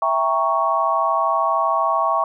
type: chord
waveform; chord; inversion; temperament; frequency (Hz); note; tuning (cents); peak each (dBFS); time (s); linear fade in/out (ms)
sine; E diminished seventh; none; equal with one note detuned; 659.3 / 792.2 / 932.3 / 1108.7; E5 / G5 / Bb5 / Db6; 0 / +18 / 0 / 0; -22 / -24 / -24 / -19; 0.02-2.24; 2
effects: none